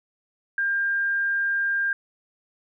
sine tone, 1600 Hz, G6, 35 cents sharp, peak -21 dBFS, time 0.58-1.93 s, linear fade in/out 2 ms, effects none

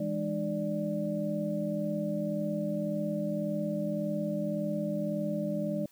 sine tone cluster, 164.8 / 206.6 / 303.1 / 588 Hz, E3 / G#3 / D#4 / D5, 0 / -9 / -45 / +2 cents, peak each -36 / -33 / -37 / -34 dBFS, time 0-5.86 s, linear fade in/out 5 ms, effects white hiss -63 dBFS RMS until 5.91 s

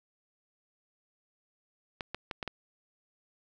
clicks, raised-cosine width 0.3 ms, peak -19 dBFS, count 5, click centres 2.008 / 2.146 / 2.312 / 2.428 / 2.477 s, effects none

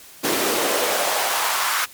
pink noise with high-pass filter sweep, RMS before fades -21 dBFS, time 0.23-1.86 s, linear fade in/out 20 ms, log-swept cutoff 290 to 1300 Hz, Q 2.1, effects white hiss -44 dBFS RMS until 1.93 s + MP3 96 kbps

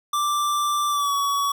square tone with pitch glide, 1176 to 1128.7 Hz, D6 to C#6, +2 to +31 cents, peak -21 dBFS, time 0.13-1.52 s, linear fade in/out 5 ms, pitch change -71 cents, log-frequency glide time 0.89-1.13 s, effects none

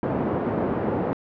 white band-pass noise, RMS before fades -25 dBFS, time 0.03-1.13 s, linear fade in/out 0 ms, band 120 to 510 Hz, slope 12 dB/octave, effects low-pass 2000 Hz 12 dB/octave

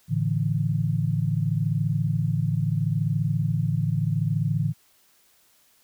sine chord, A suspended fourth, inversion none, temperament equal with one note detuned, 110 / 144.06 / 164.81 Hz, A2 / D3 / E3, 0 / -33 / 0 cents, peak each -26 / -25 / -26 dBFS, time 0.08-4.74 s, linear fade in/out 50 ms, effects white hiss -61 dBFS RMS until 5.83 s

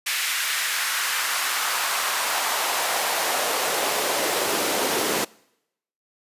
pink noise with high-pass filter sweep, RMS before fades -24 dBFS, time 0.06-5.25 s, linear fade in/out 10 ms, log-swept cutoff 2000 to 320 Hz, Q 1.4, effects noise-tail reverb RT60 0.8 s tail -24 dB re dry + resampled to 32000 Hz

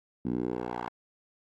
10% pulse tone with band-pass filter sweep, 60.6 Hz, B1, 32 cents flat, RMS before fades -33 dBFS, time 0.25-0.89 s, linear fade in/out 5 ms, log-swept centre 230 to 1000 Hz, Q 1.9, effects AAC 32 kbps

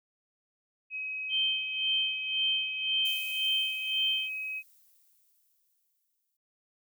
sine tone, 2542 Hz, D#7, 36 cents sharp, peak -33 dBFS, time 0.9-4.63 s, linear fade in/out 50 ms
sine tone with tremolo, 3127 Hz, G7, 5 cents flat, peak -25 dBFS, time 1.29-4.3 s, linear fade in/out 50 ms, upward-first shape sine, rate 1.9 Hz, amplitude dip 80%
violet noise with exponential decay, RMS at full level -41 dBFS, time 3.05-6.37 s, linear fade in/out 5 ms, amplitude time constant 720 ms
effects none

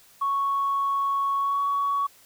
sine tone with pitch glide, 1108.7 to 1122.9 Hz, C#6 to C#6, 0 to +22 cents, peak -21 dBFS, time 0.21-2.07 s, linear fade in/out 10 ms, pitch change +22 cents, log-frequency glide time 1.38-1.62 s, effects tanh soft clip ceiling -17 dBFS + white hiss -55 dBFS RMS until 2.25 s

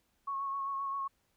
sine tone with vibrato, 1100 Hz, C#6, 14 cents flat, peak -33 dBFS, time 0.27-1.08 s, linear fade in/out 10 ms, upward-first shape sine, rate 7.6 Hz, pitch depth 24 cents each way, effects pink hiss -75 dBFS RMS until 1.36 s

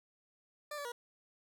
20% pulse tone with pitch steps, 593 / 575 / 479.6 Hz, D5 / D5 / A#4, +17 / -37 / +49 cents, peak -35 dBFS, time 0.71-0.92 s, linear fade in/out 5 ms, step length 70 ms, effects none

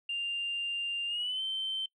sine tone with pitch glide, 2794 to 3100 Hz, F7 to G7, 0 to -20 cents, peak -30 dBFS, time 0.09-1.86 s, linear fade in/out 5 ms, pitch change +180 cents, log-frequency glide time 1.07-1.42 s, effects noise-tail reverb RT60 0.1 s tail -22 dB re dry + tanh soft clip ceiling -27 dBFS

